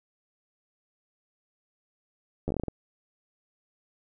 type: slowing click train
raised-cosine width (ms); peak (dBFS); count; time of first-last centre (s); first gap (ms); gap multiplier
2; -17; 9; 2.48-2.683; 11; 1.23
effects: none